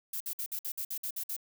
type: noise bursts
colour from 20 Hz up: violet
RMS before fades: -36 dBFS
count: 10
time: 0.13-1.365 s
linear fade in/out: 5 ms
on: 74 ms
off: 55 ms
effects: none